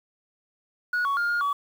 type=tone with pitch steps; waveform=sine; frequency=1458 / 1117 / 1410 / 1420 / 1136 Hz; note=F#6 / C#6 / F6 / F6 / C#6; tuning=-26 / +13 / +16 / +28 / +42 cents; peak=-20 dBFS; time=0.93-1.53 s; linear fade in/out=5 ms; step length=120 ms; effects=tanh soft clip ceiling -21 dBFS + 8-bit